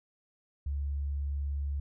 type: tone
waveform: sine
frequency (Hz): 70.8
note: C#2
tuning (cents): +37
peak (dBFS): -30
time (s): 0.66-1.8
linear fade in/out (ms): 5
effects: none